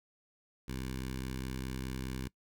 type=tone with notch filter; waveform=10% pulse; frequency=64.8 Hz; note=C2; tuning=16 cents flat; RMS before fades=-39 dBFS; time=0.68-2.28 s; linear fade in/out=5 ms; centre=680 Hz; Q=0.68; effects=noise-tail reverb RT60 0.1 s tail -22 dB re dry